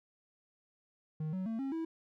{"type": "tone with pitch steps", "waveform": "triangle", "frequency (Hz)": [155.56, 187.14, 225.1, 270.8, 325.8], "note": ["D#3", "F#3", "A3", "C#4", "E4"], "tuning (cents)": [0, 20, 40, -40, -20], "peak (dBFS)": -32, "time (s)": [1.2, 1.85], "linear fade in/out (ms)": 5, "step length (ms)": 130, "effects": []}